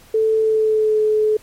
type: tone with pitch glide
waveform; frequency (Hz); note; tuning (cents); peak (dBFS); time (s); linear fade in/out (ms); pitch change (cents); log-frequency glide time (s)
sine; 440 to 429.2; A4 to A4; 0 to -43; -13; 0.14-1.37; 5; -43; 0.39-1
effects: pink hiss -48 dBFS RMS until 1.42 s + MP3 64 kbps